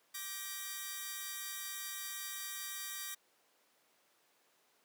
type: chord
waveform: 5% pulse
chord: G minor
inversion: second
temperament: equal with one note detuned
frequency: 1174.7 / 1568 / 1897.2 Hz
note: D6 / G6 / Bb6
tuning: 0 / 0 / +30 cents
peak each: -35 / -36 / -33 dBFS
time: 0.14-3.15 s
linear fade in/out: 10 ms
effects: pink hiss -71 dBFS RMS until 4.84 s + high-pass 400 Hz 12 dB/octave